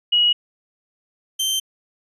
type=tone pair in turn; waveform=sine / sawtooth; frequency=2905 / 3123 Hz; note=F#7 / G7; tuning=-32 / -7 cents; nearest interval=minor second; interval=125 cents; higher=second; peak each=-13 / -16 dBFS; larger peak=first; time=0.12-0.33 / 1.39-1.6 s; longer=neither; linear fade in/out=10 ms; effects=resampled to 32000 Hz